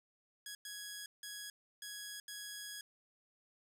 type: tone bursts at uneven times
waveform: 10% pulse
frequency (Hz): 1665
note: G#6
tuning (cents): +4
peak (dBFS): -36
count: 5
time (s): 0.46-0.55 / 0.65-1.06 / 1.23-1.5 / 1.82-2.2 / 2.28-2.81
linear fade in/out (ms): 2
effects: none